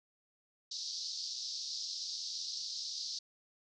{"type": "band-pass noise", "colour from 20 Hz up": "pink", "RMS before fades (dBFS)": -41, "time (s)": [0.71, 3.19], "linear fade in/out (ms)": 5, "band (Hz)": [4200, 5600], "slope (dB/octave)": 48, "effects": []}